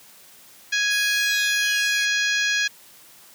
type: harmonic tone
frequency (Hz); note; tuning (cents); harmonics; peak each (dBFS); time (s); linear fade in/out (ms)
830.6; G#5; 0; 2 / 3 / 4 / 5 / 6 / 7 / 8; -22 / -26 / -28 / -30 / -32 / -33 / -34; 0.72-2.68; 10
type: linear sweep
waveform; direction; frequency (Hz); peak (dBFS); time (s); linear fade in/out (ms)
10% pulse; down; 5000 to 2093; -25; 0.9-2.06; 20
effects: white hiss -49 dBFS RMS until 3.34 s + high-pass 100 Hz 12 dB/octave